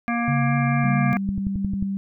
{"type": "harmonic tone", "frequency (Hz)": 235.7, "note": "A#3", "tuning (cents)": 19, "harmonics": [1, 3, 5, 7, 9, 10], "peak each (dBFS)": [-23, -28, -30, -31, -33, -33], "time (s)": [0.08, 1.17], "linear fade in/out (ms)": 0}
{"type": "tone with vibrato", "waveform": "sine", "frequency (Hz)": 138.59, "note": "C#3", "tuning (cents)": 0, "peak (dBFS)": -20, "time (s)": [0.28, 1.13], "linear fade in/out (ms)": 0, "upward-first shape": "triangle", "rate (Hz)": 4.6, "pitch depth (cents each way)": 41}
{"type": "tone", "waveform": "sine", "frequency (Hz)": 196, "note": "G3", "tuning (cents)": 0, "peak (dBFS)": -23, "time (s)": [0.84, 1.97], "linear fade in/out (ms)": 0}
{"type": "click train", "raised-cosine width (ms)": 5, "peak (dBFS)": -15, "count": 7, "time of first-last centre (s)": [1.29, 1.826], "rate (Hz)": 11.2}
{"effects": []}